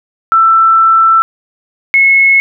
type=tone pair in turn; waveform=sine; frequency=1332 / 2183 Hz; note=E6 / C#7; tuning=+18 / -27 cents; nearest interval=major sixth; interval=855 cents; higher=second; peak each=-4 dBFS; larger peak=neither; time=0.32-1.22 / 1.94-2.4 s; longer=first; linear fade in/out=0 ms; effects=none